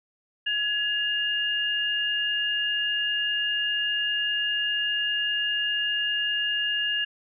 sine tone pair together, 1678 / 2827 Hz, G#6 / F7, +17 / +20 cents, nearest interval major sixth, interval 903 cents, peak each -28 / -25 dBFS, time 0.46-7.05 s, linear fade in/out 10 ms, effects none

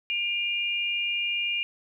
sine tone pair together, 2407 / 2821 Hz, D7 / F7, +42 / +17 cents, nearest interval minor third, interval 275 cents, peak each -28 dBFS, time 0.1-1.63 s, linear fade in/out 0 ms, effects none

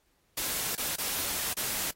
white noise with dropouts, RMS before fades -32 dBFS, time 0.37-1.91 s, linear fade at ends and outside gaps 5 ms, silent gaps 0.753-0.777 / 0.959-0.982 / 1.533-1.568 s, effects pink hiss -71 dBFS RMS until 1.95 s + AAC 48 kbps

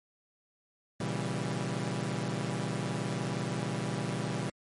sawtooth chord, A# diminished seventh, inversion none, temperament equal with one note detuned, 119.2 / 138.59 / 164.81 / 196 Hz, A#2 / C#3 / E3 / G3, +39 / 0 / 0 / 0 cents, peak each -33 dBFS, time 1-4.5 s, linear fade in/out 5 ms, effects MP3 48 kbps

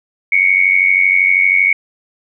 sine tone with amplitude modulation, 2217 Hz, C#7, in tune, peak -5 dBFS, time 0.32-1.73 s, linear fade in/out 5 ms, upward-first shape sine, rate 92.7 Hz, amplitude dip 80%, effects none

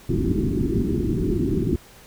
white low-pass noise, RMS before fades -22 dBFS, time 0.09-1.76 s, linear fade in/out 2 ms, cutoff 390 Hz, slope 96 dB/octave, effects pink hiss -48 dBFS RMS until 2.06 s

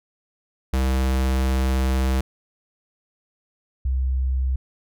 square / sine tone pair in turn, 65.41 / 64.96 Hz, C2 / C2, 0 / -12 cents, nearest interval unison, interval 12 cents, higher first, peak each -19 dBFS, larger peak neither, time 0.73-2.21 / 3.85-4.56 s, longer first, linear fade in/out 5 ms, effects none

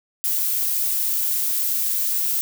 violet noise, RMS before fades -22 dBFS, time 0.24-2.41 s, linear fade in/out 0 ms, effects none

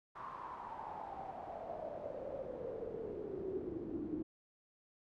brown noise with band-pass filter sweep, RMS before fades -44 dBFS, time 0.15-4.23 s, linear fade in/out 10 ms, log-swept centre 1100 to 300 Hz, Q 8, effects none

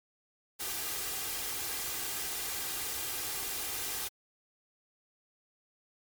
white noise with comb filter, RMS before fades -36 dBFS, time 0.59-4.09 s, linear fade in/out 20 ms, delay 2.5 ms, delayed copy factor +0.5, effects MP3 96 kbps

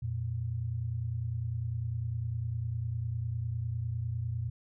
sine tone pair together, 87.47 / 117.4 Hz, F2 / A#2, +3 / +13 cents, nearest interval perfect fourth, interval 510 cents, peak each -37 / -32 dBFS, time 0.02-4.5 s, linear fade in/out 10 ms, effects none

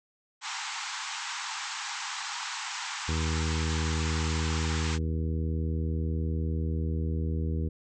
pink band-pass noise, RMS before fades -36 dBFS, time 0.41-4.99 s, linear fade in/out 50 ms, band 800 to 7900 Hz, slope 96 dB/octave
harmonic tone, 80.1 Hz, E2, 49 cents flat, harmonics 1 / 2 / 3 / 4 / 5 / 6, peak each -28 / -34 / -38 / -40 / -42 / -44 dBFS, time 3.08-7.69 s, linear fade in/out 10 ms
effects none

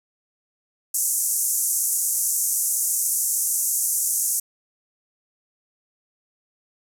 white band-pass noise, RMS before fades -23 dBFS, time 0.94-4.4 s, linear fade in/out 5 ms, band 6200 to 13000 Hz, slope 48 dB/octave, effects none

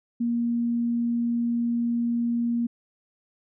sine tone, 235.9 Hz, A#3, 21 cents sharp, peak -22 dBFS, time 0.2-2.67 s, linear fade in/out 10 ms, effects none

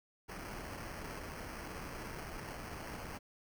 pink noise with sample-and-hold, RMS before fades -45 dBFS, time 0.28-3.19 s, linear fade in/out 20 ms, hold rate 3675 Hz, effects none

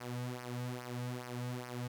sawtooth tone with flanger, 123.47 Hz, B2, in tune, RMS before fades -41 dBFS, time 0-1.88 s, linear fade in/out 10 ms, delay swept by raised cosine 0.26 to 2.96 ms, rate 2.4 Hz, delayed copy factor -0.75, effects none

